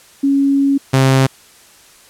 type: tone pair in turn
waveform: sine / sawtooth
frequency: 277.2 / 133.11 Hz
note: C#4 / C3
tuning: 0 / +30 cents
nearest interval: octave + minor second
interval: 1270 cents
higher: first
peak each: -10 / -5 dBFS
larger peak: second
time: 0.23-0.78 / 0.93-1.27 s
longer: first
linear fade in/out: 10 ms
effects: white hiss -45 dBFS RMS until 2.09 s + low-pass 11000 Hz 12 dB/octave